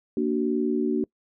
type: chord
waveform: sine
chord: Bb augmented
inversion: none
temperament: equal with one note detuned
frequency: 233.1 / 293.7 / 374.5 Hz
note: Bb3 / D4 / F#4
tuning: 0 / 0 / +21 cents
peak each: -26 dBFS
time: 0.17-1.04 s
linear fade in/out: 2 ms
effects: noise-tail reverb RT60 0.1 s tail -25 dB re dry